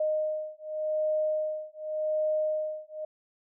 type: beating tone pair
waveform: sine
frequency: 617 / 617.87 Hz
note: D#5 / D#5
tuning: -15 / -12 cents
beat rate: 0.87 Hz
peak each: -30 dBFS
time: 0-3.05 s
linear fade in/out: 5 ms
effects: none